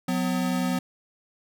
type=tone pair together; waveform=square; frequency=181.7 / 252.3 Hz; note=F#3 / B3; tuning=-31 / +37 cents; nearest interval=tritone; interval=568 cents; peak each=-27 dBFS; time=0.08-0.79 s; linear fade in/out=5 ms; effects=none